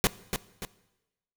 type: noise with echo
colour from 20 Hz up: pink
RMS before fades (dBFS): -22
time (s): 0.04-0.07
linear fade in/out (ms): 0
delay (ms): 290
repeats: 2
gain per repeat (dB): -7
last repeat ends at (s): 0.65
effects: noise-tail reverb RT60 1.0 s tail -19 dB re dry